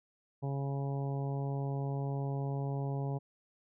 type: harmonic tone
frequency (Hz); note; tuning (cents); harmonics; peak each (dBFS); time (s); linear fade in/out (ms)
138.59; C#3; 0; 1 / 2 / 3 / 4 / 5 / 6 / 7; -33 / -44 / -43 / -47 / -47 / -48 / -52; 0.42-3.19; 20
effects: none